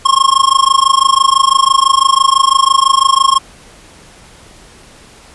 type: tone with amplitude modulation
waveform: square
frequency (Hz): 1078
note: C#6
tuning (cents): -49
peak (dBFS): -4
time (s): 0.05-3.39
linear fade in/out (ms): 10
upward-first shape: sine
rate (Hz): 26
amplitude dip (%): 95
effects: pink hiss -40 dBFS RMS until 5.34 s + resampled to 24000 Hz